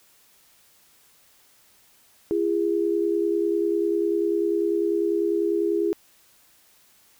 sine tone pair together, 338.1 / 408.2 Hz, E4 / G#4, +44 / -30 cents, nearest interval minor third, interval 326 cents, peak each -23 dBFS, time 2.31-5.93 s, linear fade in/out 0 ms, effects white hiss -58 dBFS RMS until 7.19 s

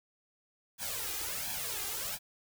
white noise with flanger, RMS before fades -37 dBFS, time 0.78-2.19 s, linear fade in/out 50 ms, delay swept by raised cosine 1.2 to 2.5 ms, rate 1.4 Hz, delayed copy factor +0.9, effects none

